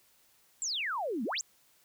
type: exponential two-way sweep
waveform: sine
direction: down then up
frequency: 7902 to 204.7 to 7902 Hz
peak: -31 dBFS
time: 0.62-1.41 s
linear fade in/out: 0 ms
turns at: 1.24 s
effects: white hiss -66 dBFS RMS until 1.84 s